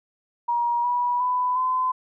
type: tone with pitch steps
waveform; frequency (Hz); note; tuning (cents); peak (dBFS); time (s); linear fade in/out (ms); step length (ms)
sine; 951 / 973.8 / 997.1 / 1021; A#5 / B5 / B5 / C6; +34 / -25 / +16 / -43; -20; 0.48-1.92; 10; 360
effects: none